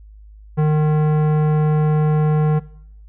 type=tone with tanh clipping; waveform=sine; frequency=152.8 Hz; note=D#3; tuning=31 cents flat; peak=-15 dBFS; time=0.57-2.6 s; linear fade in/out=20 ms; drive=16 dB; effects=noise-tail reverb RT60 0.7 s tail -20 dB re dry + added 52 Hz sine -39 dBFS peak until 3.08 s